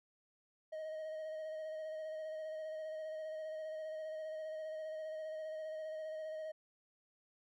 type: tone with vibrato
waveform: triangle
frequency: 627 Hz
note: D#5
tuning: 13 cents sharp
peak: -39 dBFS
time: 0.72-6.52 s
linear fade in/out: 10 ms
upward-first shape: square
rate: 15 Hz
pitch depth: 17 cents each way
effects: none